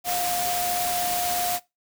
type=tone in noise; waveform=sine; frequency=711 Hz; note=F5; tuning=31 cents sharp; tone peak=-26 dBFS; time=0.04-1.6 s; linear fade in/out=50 ms; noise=white; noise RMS=-28 dBFS; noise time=0.04-1.6 s; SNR=-1 dB; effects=noise-tail reverb RT60 0.2 s tail -20 dB re dry